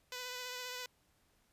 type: tone with vibrato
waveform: 5% pulse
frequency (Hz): 498.9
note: B4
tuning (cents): +17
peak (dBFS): -30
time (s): 0.12-0.86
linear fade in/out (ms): 2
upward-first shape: triangle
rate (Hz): 15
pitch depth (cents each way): 25
effects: pink hiss -73 dBFS RMS until 1.52 s + resampled to 32000 Hz